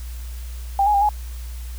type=tone with pitch steps; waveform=sine; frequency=793 / 836 / 801 / 838 Hz; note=G5 / G#5 / G5 / G#5; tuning=+20 / +11 / +37 / +15 cents; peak=-14 dBFS; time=0.79-1.09 s; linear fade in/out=2 ms; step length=75 ms; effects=added 60 Hz sine -29 dBFS peak until 1.78 s + white hiss -45 dBFS RMS until 1.78 s